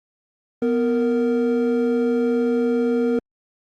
triangle tone pair together, 246.9 / 464.7 Hz, B3 / A#4, 0 / -5 cents, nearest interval major seventh, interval 1095 cents, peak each -18 dBFS, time 0.62-3.19 s, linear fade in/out 2 ms, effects Opus 24 kbps

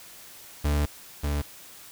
40% pulse tone pair in turn, 73.42 / 72.7 Hz, D2 / D2, 0 / -17 cents, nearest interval unison, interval 17 cents, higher first, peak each -21 / -24 dBFS, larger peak first, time 0.64-0.86 / 1.23-1.42 s, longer first, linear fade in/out 10 ms, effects white hiss -47 dBFS RMS until 1.91 s

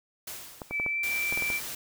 white noise with exponential decay, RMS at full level -37 dBFS, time 0.27-1.19 s, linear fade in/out 5 ms, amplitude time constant 200 ms
clicks, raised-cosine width 1 ms, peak -22 dBFS, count 8, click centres 0.618 / 0.71 / 0.799 / 0.863 / 1.325 / 1.375 / 1.423 / 1.502 s
sine tone with pitch glide, 2314 to 2341 Hz, D7 to D7, -26 to -6 cents, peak -27 dBFS, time 0.7-1.61 s, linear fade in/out 50 ms, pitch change +20 cents, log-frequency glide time 0.88-0.99 s
white noise, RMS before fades -37 dBFS, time 1.03-1.75 s, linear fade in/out 5 ms
effects none

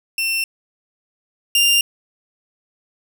sawtooth tone pair in turn, 2700 / 2794 Hz, E7 / F7, +41 / 0 cents, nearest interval minor second, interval 59 cents, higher second, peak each -15 / -9 dBFS, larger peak second, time 0.18-0.44 / 1.55-1.81 s, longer neither, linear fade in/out 2 ms, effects none

